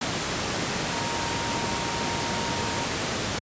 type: tone in noise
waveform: sine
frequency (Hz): 932.3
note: A#5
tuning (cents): 0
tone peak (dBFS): -33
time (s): 0.92-2.85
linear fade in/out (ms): 5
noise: pink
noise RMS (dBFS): -27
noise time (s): 0.01-3.39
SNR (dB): -9
effects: high-pass 100 Hz 12 dB/octave + resampled to 16000 Hz